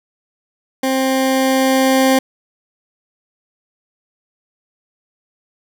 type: tone with level ramp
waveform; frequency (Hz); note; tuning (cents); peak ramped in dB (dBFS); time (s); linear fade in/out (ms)
20% pulse; 264; C4; +16; -10 to -5; 0.83-2.19; 5
effects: none